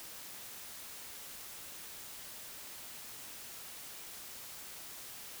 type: silence
effects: white hiss -48 dBFS RMS until 5.4 s